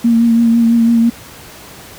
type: tone with vibrato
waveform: sine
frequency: 231.6 Hz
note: A#3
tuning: 11 cents flat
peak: -7 dBFS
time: 0.04-1.1 s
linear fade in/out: 10 ms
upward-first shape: triangle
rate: 6 Hz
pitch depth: 30 cents each way
effects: pink hiss -35 dBFS RMS until 1.98 s + high-pass 60 Hz 12 dB/octave